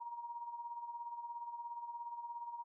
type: tone with tremolo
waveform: sine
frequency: 945 Hz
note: A#5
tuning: 23 cents sharp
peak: -40 dBFS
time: 0-2.64 s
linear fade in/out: 20 ms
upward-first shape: sine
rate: 17 Hz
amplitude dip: 60%
effects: none